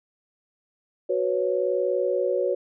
sine chord, F# suspended fourth, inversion none, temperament equal, 370 / 493.9 / 554.4 Hz, F#4 / B4 / C#5, 0 / 0 / 0 cents, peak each -26 / -26 / -25 dBFS, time 1.09-2.55 s, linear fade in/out 10 ms, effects none

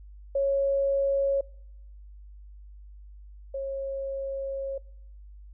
sine tone pair in turn, 552 / 544.4 Hz, C#5 / C#5, -7 / -31 cents, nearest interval unison, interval 24 cents, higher first, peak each -22 / -29 dBFS, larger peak first, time 0.35-1.41 / 3.54-4.78 s, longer second, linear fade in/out 5 ms, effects noise-tail reverb RT60 0.8 s tail -25 dB re dry + added 50 Hz sine -44 dBFS peak until 5.53 s

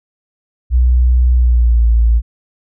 sine tone with pitch glide, 61.74 to 56.94 Hz, B1 to A#1, 0 to -40 cents, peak -7 dBFS, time 0.7-2.22 s, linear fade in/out 50 ms, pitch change -140 cents, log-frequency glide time 1.34-1.88 s, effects none

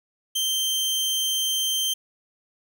sawtooth tone, 3136 Hz, G7, in tune, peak -19 dBFS, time 0.35-1.94 s, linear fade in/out 10 ms, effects none

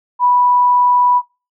sine tone, 984 Hz, B5, 7 cents flat, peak -9 dBFS, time 0.19-1.22 s, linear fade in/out 50 ms, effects noise-tail reverb RT60 0.3 s tail -21 dB re dry

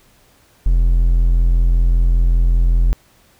triangle tone, 42.59 Hz, F1, 43 cents flat, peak -8 dBFS, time 0.66-2.93 s, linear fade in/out 0 ms, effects pink hiss -53 dBFS RMS until 3.39 s

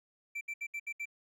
triangle tone bursts, 2340 Hz, D7, 7 cents flat, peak -34 dBFS, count 6, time 0.35-1.056 s, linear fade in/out 10 ms, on 61 ms, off 68 ms, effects none

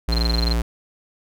square tone, 57.7 Hz, A#1, 17 cents flat, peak -19 dBFS, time 0.08-0.62 s, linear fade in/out 5 ms
sine tone bursts, 4168 Hz, C8, 7 cents flat, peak -20 dBFS, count 10, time 0.12-0.528 s, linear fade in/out 5 ms, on 21 ms, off 22 ms
effects none

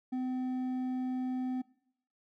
sine tone with hard clipping, 255.3 Hz, C4, 42 cents flat, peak -33 dBFS, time 0.12-1.62 s, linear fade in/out 10 ms, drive 5 dB, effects noise-tail reverb RT60 0.7 s tail -21 dB re dry

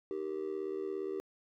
triangle tone with amplitude modulation, 389.3 Hz, G4, 12 cents flat, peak -28 dBFS, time 0.11-1.2 s, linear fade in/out 0 ms, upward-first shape sine, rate 77.3 Hz, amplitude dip 95%, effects tanh soft clip ceiling -27 dBFS

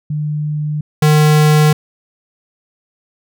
sine / square tone pair in turn, 150.3 / 152.05 Hz, D3 / D#3, +40 / -40 cents, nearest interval unison, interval 20 cents, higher second, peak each -16 / -8 dBFS, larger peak second, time 0.1-0.81 / 1.02-1.73 s, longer neither, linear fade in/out 5 ms, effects none

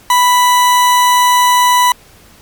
40% pulse tone, 987.8 Hz, B5, in tune, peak -6 dBFS, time 0.1-1.92 s, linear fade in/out 2 ms, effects pink hiss -43 dBFS RMS until 2.41 s + MP3 96 kbps

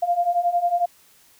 sine beating tone pair, 691 / 702 Hz, F5 / F5, -19 / +9 cents, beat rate 11 Hz, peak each -23 / -20 dBFS, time 0.02-0.86 s, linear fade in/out 10 ms, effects white hiss -55 dBFS RMS until 1.39 s

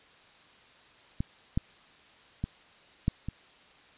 clicks, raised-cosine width 5 ms, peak -17 / -13 / -18 / -12 / -21 dBFS, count 5, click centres 1.205 / 1.575 / 2.44 / 3.081 / 3.286 s, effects white hiss -57 dBFS RMS until 3.97 s + resampled to 8000 Hz

